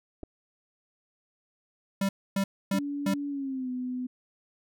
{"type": "clicks", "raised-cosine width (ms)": 2, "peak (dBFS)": -27, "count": 2, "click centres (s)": [0.232, 0.235]}
{"type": "tone bursts", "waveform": "square", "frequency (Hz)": 196, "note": "G3", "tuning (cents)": 0, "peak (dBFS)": -25, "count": 4, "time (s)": [2.01, 3.14], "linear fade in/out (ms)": 5, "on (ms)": 80, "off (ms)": 270}
{"type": "tone with pitch glide", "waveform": "sine", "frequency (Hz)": [285.7, 251.6], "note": ["D4", "B3"], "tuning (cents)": [-48, 32], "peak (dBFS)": -30, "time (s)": [2.73, 4.07], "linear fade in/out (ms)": 10, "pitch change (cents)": -220, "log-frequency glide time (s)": [3.29, 3.7]}
{"effects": []}